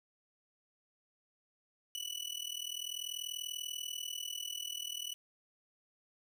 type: tone with amplitude modulation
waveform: sawtooth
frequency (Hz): 2960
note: F#7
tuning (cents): 0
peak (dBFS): -32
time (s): 1.95-5.14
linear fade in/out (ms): 0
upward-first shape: sine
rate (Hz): 40.4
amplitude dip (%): 90
effects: none